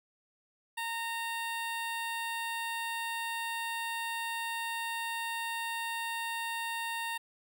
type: tone with notch filter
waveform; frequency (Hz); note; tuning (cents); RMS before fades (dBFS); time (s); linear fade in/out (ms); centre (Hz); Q
15% pulse; 920; A#5; -23; -36; 0.77-7.18; 10; 6200; 1.4
effects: none